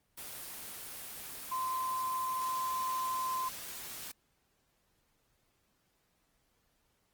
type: tone in noise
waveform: sine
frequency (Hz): 1034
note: C6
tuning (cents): -21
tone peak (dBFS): -32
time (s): 1.51-3.49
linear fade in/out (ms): 10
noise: white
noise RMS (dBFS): -44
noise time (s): 0.17-4.12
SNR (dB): +9
effects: pink hiss -75 dBFS RMS until 7.13 s + Opus 24 kbps